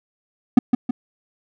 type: tone with echo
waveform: triangle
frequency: 246.9 Hz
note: B3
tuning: in tune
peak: -3 dBFS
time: 0.57-0.59 s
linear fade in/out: 5 ms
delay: 160 ms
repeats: 2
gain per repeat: -6 dB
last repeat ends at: 0.91 s
effects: none